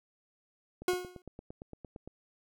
click train, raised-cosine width 2 ms, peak -31 dBFS, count 12, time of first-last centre 0.82-2.076 s, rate 8.76 Hz
40% pulse tone with exponential decay, 361.9 Hz, F#4, 38 cents flat, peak -23 dBFS, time 0.88-1.22 s, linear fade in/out 2 ms, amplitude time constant 73 ms
effects none

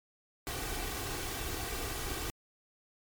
pink noise with comb filter, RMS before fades -37 dBFS, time 0.47-2.3 s, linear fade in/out 0 ms, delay 2.6 ms, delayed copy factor +0.6, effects MP3 96 kbps

